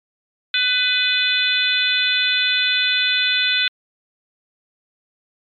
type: harmonic tone with a mistuned harmonic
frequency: 500 Hz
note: B4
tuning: 21 cents sharp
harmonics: 3 / 4 / 5 / 6 / 7 / 8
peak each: -22 / -27 / -22 / -27 / -19 / -25 dBFS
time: 0.54-3.68 s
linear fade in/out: 2 ms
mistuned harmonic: 8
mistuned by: +19 cents
effects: MP3 64 kbps